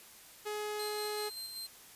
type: tone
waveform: sawtooth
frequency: 420.8 Hz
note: G#4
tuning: 23 cents sharp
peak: -32 dBFS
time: 0.45-1.3 s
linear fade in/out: 20 ms
type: tone with tremolo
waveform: sawtooth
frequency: 4153 Hz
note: C8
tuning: 14 cents flat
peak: -37 dBFS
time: 0.79-1.67 s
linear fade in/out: 5 ms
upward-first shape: square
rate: 5.2 Hz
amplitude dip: 35%
effects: white hiss -55 dBFS RMS until 1.95 s + resampled to 32000 Hz